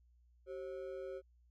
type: ring-modulated tone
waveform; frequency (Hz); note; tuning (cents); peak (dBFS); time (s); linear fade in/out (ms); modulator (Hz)
triangle; 460; A#4; -23; -37; 0.46-1.22; 50; 76.9
effects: added 60 Hz sine -65 dBFS peak until 1.5 s